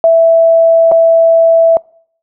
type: tone with dropouts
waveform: sine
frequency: 660 Hz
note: E5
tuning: 2 cents sharp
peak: -3 dBFS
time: 0.04-1.77 s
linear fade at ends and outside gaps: 1 ms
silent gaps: 0.915-0.919 s
effects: noise-tail reverb RT60 0.6 s tail -26 dB re dry